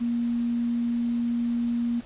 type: tone with quantisation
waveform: sine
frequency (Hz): 236.6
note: A#3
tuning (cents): +26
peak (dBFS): -23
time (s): 0-2.01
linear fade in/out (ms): 20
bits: 8
effects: pink hiss -49 dBFS RMS until 2.05 s + resampled to 8000 Hz